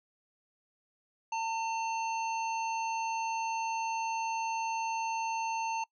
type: harmonic tone with a mistuned harmonic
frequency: 900 Hz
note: A5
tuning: 39 cents sharp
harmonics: 1 / 3 / 5 / 7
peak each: -31 / -40 / -51 / -46 dBFS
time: 1.32-5.84 s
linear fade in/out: 5 ms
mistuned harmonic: 5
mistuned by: -41 cents
effects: noise-tail reverb RT60 0.1 s tail -23 dB re dry